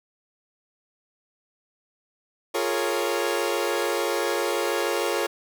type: chord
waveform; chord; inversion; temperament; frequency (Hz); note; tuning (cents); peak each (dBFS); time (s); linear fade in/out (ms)
sawtooth; Bb minor seventh; second; equal with one note detuned; 349.2 / 415.3 / 462.1 / 554.4; F4 / Ab4 / Bb4 / Db5; 0 / 0 / -15 / 0; -25; 2.54-5.27; 10
effects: none